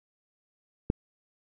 click, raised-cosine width 3 ms, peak -11 dBFS, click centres 0.901 s, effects none

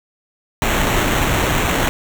pink noise with sample-and-hold, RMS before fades -17 dBFS, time 0.62-1.89 s, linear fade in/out 0 ms, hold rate 4900 Hz, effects none

